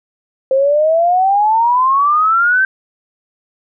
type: exponential sweep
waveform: sine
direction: up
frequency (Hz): 523.3 to 1568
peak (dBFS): -9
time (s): 0.51-2.65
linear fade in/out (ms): 2
effects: none